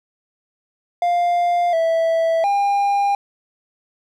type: tone with pitch steps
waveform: triangle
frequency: 700 / 657 / 804 Hz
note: F5 / E5 / G5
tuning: +4 / -6 / +44 cents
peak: -13 dBFS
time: 1.02-3.15 s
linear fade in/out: 2 ms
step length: 710 ms
effects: none